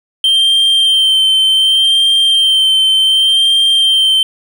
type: tone with vibrato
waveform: triangle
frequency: 3136 Hz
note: G7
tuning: in tune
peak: -6 dBFS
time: 0.24-4.23 s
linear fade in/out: 2 ms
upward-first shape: sine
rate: 0.67 Hz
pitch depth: 22 cents each way
effects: none